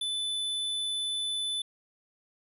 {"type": "tone", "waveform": "square", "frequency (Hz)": 3502, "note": "A7", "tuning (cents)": -9, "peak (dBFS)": -30, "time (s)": [0.01, 1.62], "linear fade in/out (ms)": 5, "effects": ["resampled to 32000 Hz"]}